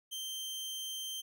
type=tone; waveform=sawtooth; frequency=3136 Hz; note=G7; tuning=in tune; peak=-35 dBFS; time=0.11-1.22 s; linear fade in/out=20 ms; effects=none